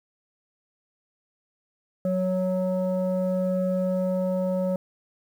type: tone pair together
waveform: sine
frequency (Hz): 185.01 / 554.4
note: F#3 / C#5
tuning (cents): 0 / 0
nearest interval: octave + perfect fifth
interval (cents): 1900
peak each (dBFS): -23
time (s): 2.05-4.76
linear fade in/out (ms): 2
effects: tanh soft clip ceiling -19 dBFS + 9-bit